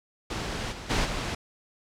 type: noise with level steps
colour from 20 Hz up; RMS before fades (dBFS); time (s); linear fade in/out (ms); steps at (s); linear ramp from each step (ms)
pink; -32 / -39 / -25 / -31; 0.3-1.35; 5; 0.71 / 0.89 / 1.04; 20
effects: low-pass 6000 Hz 12 dB/octave